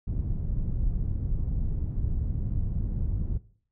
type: low-pass noise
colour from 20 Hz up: pink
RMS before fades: -28 dBFS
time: 0.07-3.38 s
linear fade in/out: 10 ms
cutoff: 120 Hz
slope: 12 dB/octave
effects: noise-tail reverb RT60 0.5 s tail -18 dB re dry